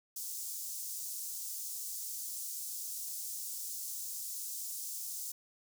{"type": "high-pass noise", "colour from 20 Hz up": "pink", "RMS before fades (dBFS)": -41, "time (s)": [0.16, 5.32], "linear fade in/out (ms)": 5, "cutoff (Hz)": 6100, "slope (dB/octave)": 24, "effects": []}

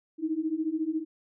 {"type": "beating tone pair", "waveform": "sine", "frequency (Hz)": [307.9, 321.9], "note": ["D#4", "E4"], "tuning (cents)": [-18, -41], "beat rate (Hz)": 14, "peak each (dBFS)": [-31, -29], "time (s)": [0.18, 1.05], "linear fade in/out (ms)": 50, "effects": []}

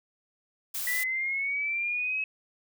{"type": "noise", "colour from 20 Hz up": "blue", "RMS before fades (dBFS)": -33, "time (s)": [0.74, 1.04], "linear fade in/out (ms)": 10}
{"type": "linear sweep", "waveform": "sine", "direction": "up", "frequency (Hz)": [1955, 2575], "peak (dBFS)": -27, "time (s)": [0.87, 2.24], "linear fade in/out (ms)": 2}
{"effects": []}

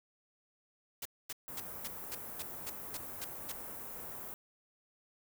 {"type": "noise bursts", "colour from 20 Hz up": "white", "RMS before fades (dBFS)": -41, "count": 10, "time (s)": [1.02, 3.52], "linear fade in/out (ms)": 5, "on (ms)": 34, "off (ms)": 240}
{"type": "band-stop noise", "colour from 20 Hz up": "white", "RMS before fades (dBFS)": -45, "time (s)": [1.48, 4.34], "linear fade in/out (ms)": 0, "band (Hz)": [1100, 16000], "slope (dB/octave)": 12}
{"effects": []}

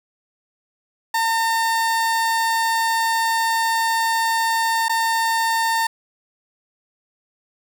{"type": "tone with dropouts", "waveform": "30% pulse", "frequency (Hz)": 908, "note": "A#5", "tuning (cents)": -46, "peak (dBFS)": -15, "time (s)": [1.14, 5.87], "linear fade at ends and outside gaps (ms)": 5, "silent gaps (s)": [4.884, 4.894], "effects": []}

